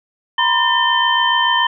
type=tone cluster; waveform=sine; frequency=954 / 1021 / 1798 / 3096 Hz; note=A#5 / C6 / A6 / G7; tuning=+40 / -43 / +37 / -22 cents; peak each=-18 dBFS; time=0.38-1.67 s; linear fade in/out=5 ms; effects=none